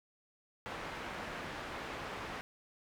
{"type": "low-pass noise", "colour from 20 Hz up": "white", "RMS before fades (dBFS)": -43, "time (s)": [0.66, 2.41], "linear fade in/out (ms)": 0, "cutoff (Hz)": 1700, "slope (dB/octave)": 12, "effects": []}